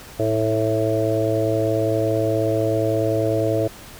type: harmonic tone with a mistuned harmonic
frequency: 110.2 Hz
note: A2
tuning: 3 cents sharp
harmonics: 1 / 3 / 4 / 5 / 6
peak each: -24 / -24 / -24 / -24 / -24 dBFS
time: 0.19-3.68 s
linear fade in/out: 10 ms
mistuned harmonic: 3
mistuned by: -24 cents
effects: pink hiss -41 dBFS RMS until 3.99 s